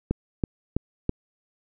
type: click train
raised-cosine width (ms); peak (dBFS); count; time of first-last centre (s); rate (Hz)
3; -10; 4; 0.11-1.094; 3.05
effects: none